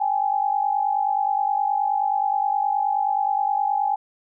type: tone pair together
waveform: sine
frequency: 794.5 / 844 Hz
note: G5 / G#5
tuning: +23 / +28 cents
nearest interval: minor second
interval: 105 cents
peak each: -22 dBFS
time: 0-3.96 s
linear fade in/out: 10 ms
effects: none